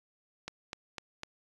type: click train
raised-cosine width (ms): 0.2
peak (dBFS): -21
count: 4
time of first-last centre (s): 0.48-1.234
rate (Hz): 3.98
effects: resampled to 24000 Hz